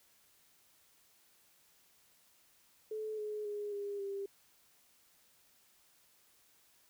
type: tone with pitch steps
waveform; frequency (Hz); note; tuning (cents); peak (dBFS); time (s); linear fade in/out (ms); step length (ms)
sine; 432.7 / 423.3 / 414.1 / 405.1 / 396.3; A4 / G#4 / G#4 / G#4 / G4; -29 / +33 / -5 / -43 / +19; -37; 2.91-4.26; 5; 270
effects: white hiss -68 dBFS RMS until 6.89 s